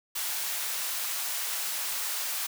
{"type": "high-pass noise", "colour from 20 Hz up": "white", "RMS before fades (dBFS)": -32, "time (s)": [0.15, 2.47], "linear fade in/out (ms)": 10, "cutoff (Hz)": 760, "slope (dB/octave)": 12, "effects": []}